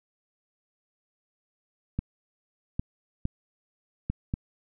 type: clicks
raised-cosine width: 5 ms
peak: -15 dBFS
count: 5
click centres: 1.99 / 2.795 / 3.254 / 4.1 / 4.339 s
effects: none